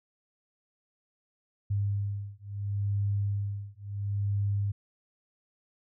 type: beating tone pair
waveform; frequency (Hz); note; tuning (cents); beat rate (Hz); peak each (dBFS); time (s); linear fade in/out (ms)
sine; 100.6 / 101.33; G2 / G#2; +45 / -42; 0.73; -31; 1.7-4.72; 10
effects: none